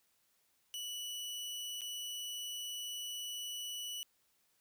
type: tone with dropouts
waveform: sawtooth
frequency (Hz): 2954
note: F#7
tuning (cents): -3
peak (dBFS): -37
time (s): 0.74-4.03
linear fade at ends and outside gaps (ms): 0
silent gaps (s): 1.809-1.817
effects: white hiss -75 dBFS RMS until 4.6 s